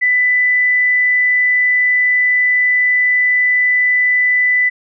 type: tone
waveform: sine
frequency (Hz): 1992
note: B6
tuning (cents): +14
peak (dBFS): -10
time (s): 0.01-4.7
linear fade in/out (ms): 20
effects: none